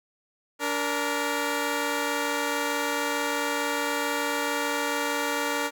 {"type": "tone pair together", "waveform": "10% pulse", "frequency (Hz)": [289.3, 467.3], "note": ["D4", "A#4"], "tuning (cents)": [-26, 4], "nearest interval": "minor sixth", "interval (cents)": 830, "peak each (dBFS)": -20, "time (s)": [0.59, 5.71], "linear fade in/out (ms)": 50, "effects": []}